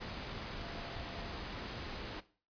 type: tone in noise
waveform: sine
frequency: 684 Hz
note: F5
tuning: 36 cents flat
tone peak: -53 dBFS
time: 0.58-1.37 s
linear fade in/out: 20 ms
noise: pink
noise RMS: -43 dBFS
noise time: 0-2.21 s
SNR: -13 dB
effects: noise-tail reverb RT60 0.4 s tail -17 dB re dry + resampled to 11025 Hz